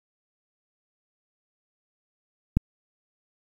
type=click; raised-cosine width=5 ms; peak=-7 dBFS; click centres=2.57 s; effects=8-bit